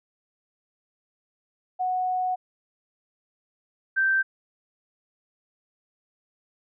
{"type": "tone pair in turn", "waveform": "sine", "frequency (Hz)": [737, 1561.6], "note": ["F#5", "G6"], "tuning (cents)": [-7, -7], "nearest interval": "octave + minor second", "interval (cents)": 1300, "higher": "second", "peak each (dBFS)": [-23, -19], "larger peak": "second", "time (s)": [[1.79, 2.36], [3.96, 4.23]], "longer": "first", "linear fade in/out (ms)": 20, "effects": []}